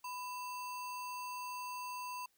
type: tone with sample-and-hold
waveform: sine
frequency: 996 Hz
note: B5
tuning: 14 cents sharp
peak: -40 dBFS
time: 0.04-2.26 s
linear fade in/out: 5 ms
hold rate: 3675 Hz
effects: white hiss -75 dBFS RMS until 2.37 s